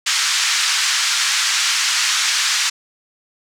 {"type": "band-pass noise", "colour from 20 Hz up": "white", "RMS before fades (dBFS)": -18, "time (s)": [0.06, 2.7], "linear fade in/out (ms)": 10, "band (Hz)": [1200, 6800], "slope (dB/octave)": 24, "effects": []}